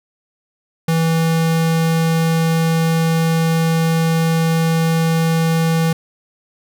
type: tone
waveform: square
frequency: 163.5 Hz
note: E3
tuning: 14 cents flat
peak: -14 dBFS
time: 0.88-5.93 s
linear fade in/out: 5 ms
effects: none

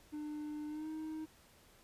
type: tone with pitch glide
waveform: triangle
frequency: 300 to 313.3 Hz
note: D4 to D#4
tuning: +37 to +12 cents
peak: -38 dBFS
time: 0.12-1.26 s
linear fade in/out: 20 ms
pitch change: +75 cents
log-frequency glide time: 0.68-0.88 s
effects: pink hiss -64 dBFS RMS until 1.83 s + resampled to 32000 Hz

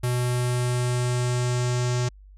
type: tone with low-pass filter sweep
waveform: square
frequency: 123.47 Hz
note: B2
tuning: in tune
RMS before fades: -24 dBFS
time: 0.03-2.09 s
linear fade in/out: 10 ms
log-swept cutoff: 11000 to 6700 Hz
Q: 2.7
effects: added 49 Hz sine -45 dBFS peak until 2.37 s

